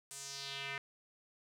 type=tone with band-pass filter sweep; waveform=square; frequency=138.59 Hz; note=C#3; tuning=in tune; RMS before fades=-44 dBFS; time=0.11-0.78 s; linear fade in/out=0 ms; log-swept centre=8900 to 2000 Hz; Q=2.5; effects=none